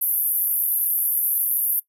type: band-pass noise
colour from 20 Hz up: pink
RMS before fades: -22 dBFS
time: 0.01-1.8 s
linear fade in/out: 10 ms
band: 11000 to 14000 Hz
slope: 96 dB/octave
effects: noise-tail reverb RT60 0.1 s tail -19 dB re dry